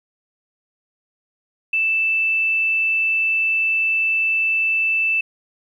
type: tone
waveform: sine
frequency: 2645 Hz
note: E7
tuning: 5 cents sharp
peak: -16 dBFS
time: 1.73-5.21 s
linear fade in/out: 5 ms
effects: 9-bit